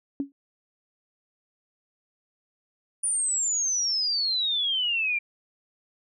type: tone with exponential decay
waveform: sine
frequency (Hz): 278.6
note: C#4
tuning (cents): +9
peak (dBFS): -21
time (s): 0.2-0.32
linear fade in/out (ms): 1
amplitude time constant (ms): 24
type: exponential sweep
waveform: sine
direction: down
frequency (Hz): 9550 to 2349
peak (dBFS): -23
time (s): 3.03-5.19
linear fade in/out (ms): 10
effects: none